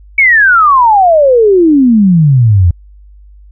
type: exponential sweep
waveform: sine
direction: down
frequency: 2269 to 82.41 Hz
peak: -3 dBFS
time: 0.18-2.71 s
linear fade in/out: 5 ms
effects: added 50 Hz sine -34 dBFS peak until 3.51 s